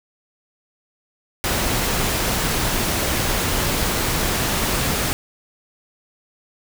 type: noise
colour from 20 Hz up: pink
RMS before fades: -21 dBFS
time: 1.44-5.13 s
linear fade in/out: 0 ms
effects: none